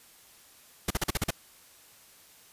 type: noise bursts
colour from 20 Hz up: pink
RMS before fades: -27 dBFS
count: 7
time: 0.88-1.307 s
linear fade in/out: 5 ms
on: 25 ms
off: 42 ms
effects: white hiss -56 dBFS RMS until 2.52 s + resampled to 32000 Hz